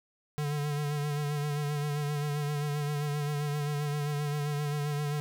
square tone with vibrato, 146.83 Hz, D3, in tune, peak -30 dBFS, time 0.38-5.2 s, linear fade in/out 0 ms, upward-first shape sine, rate 7.6 Hz, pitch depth 36 cents each way, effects none

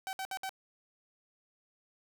sawtooth tone bursts, 766 Hz, G5, 40 cents flat, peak -32 dBFS, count 4, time 0.07-0.493 s, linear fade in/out 0 ms, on 60 ms, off 61 ms, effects none

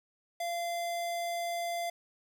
square tone, 688 Hz, F5, 26 cents flat, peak -33 dBFS, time 0.4-1.9 s, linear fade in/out 5 ms, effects 10-bit

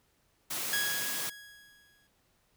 white high-pass noise, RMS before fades -35 dBFS, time 0.5-1.3 s, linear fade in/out 10 ms, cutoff 110 Hz, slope 96 dB/octave
sawtooth tone with exponential decay, 1661.2 Hz, G#6, in tune, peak -24 dBFS, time 0.73-2.07 s, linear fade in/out 1 ms, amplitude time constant 290 ms
effects pink hiss -71 dBFS RMS until 2.56 s

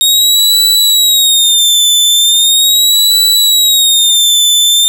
sawtooth tone with vibrato, 3729 Hz, A#7, in tune, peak -3 dBFS, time 0.01-4.88 s, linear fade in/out 0 ms, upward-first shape sine, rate 0.39 Hz, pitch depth 99 cents each way, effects none

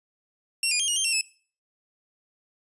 15% pulse tone with pitch steps, 2735 / 2438 / 3204 / 2879 / 3161 / 2727 / 2606 Hz, F7 / D#7 / G7 / F#7 / G7 / F7 / E7, -37 / -36 / +37 / -48 / +14 / -42 / -20 cents, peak -15 dBFS, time 0.63-1.211 s, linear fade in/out 2 ms, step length 83 ms, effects noise-tail reverb RT60 0.4 s tail -18 dB re dry + resampled to 24000 Hz

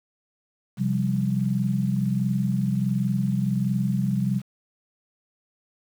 sine chord, C suspended fourth, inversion none, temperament equal with one note detuned, 131.19 / 174.61 / 196 Hz, C3 / F3 / G3, +5 / 0 / 0 cents, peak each -25 / -28 / -24 dBFS, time 0.77-4.42 s, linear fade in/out 50 ms, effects 8-bit

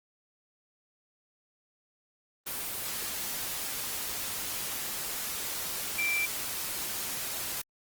sine tone in noise, 2349 Hz, D7, in tune, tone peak -27 dBFS, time 5.98-6.26 s, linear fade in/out 10 ms, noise white, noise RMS -35 dBFS, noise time 2.46-7.62 s, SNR +5 dB, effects Opus 24 kbps

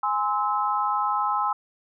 sine chord, Ab augmented, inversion none, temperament just, 830.6 / 1038.3 / 1297.8 Hz, Ab5 / C6 / E6, 0 / -14 / -27 cents, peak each -26 dBFS, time 0.03-1.53 s, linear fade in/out 5 ms, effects none

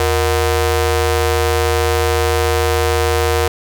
sawtooth ring-modulated tone, 274.3 Hz, C#4, 18 cents flat, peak -6 dBFS, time 0-3.48 s, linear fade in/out 2 ms, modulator 194 Hz, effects none

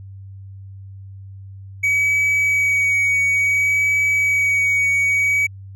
triangle tone with vibrato, 2265 Hz, C#7, 37 cents sharp, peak -13 dBFS, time 1.83-5.47 s, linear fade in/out 10 ms, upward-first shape sine, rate 0.58 Hz, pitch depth 13 cents each way, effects added 97 Hz sine -34 dBFS peak until 5.75 s

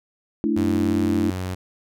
sine chord, A suspended fourth, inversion none, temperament equal with one note detuned, 220 / 293.7 / 331.3 Hz, A3 / D4 / E4, 0 / 0 / +9 cents, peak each -23 dBFS, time 0.44-1.3 s, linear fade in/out 0 ms
sawtooth tone with pitch glide, 93.2 to 92.29 Hz, F#2 to F#2, +13 to -4 cents, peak -22 dBFS, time 0.56-1.55 s, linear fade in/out 10 ms, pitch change -17 cents, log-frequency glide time 1.14-1.3 s
effects none

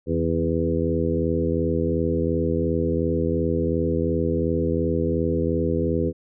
harmonic tone with a mistuned harmonic, 82.8 Hz, E2, 8 cents sharp, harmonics 1 / 2 / 3 / 4 / 5 / 6, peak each -27 / -27 / -27 / -27 / -27 / -27 dBFS, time 0.06-6.13 s, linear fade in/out 50 ms, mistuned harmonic 2, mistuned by -43 cents, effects none

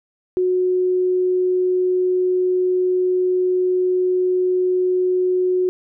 sine tone, 366.1 Hz, F#4, 18 cents flat, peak -15 dBFS, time 0.37-5.69 s, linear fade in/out 0 ms, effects none

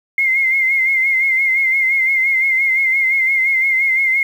sine tone with vibrato, 2116 Hz, C7, 19 cents sharp, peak -12 dBFS, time 0.18-4.23 s, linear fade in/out 2 ms, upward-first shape sine, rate 5.8 Hz, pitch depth 49 cents each way, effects 7-bit

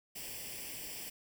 white noise with comb filter, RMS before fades -44 dBFS, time 0.15-1.1 s, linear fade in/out 10 ms, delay 0.38 ms, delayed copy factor +0.75, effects none

